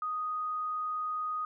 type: tone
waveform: sine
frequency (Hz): 1244.5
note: D#6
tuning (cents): 0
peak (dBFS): -31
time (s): 0.02-1.45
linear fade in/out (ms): 2
effects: none

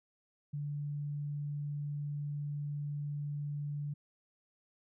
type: tone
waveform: sine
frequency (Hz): 145.7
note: D3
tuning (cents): -13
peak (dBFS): -35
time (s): 0.53-3.94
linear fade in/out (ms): 10
effects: none

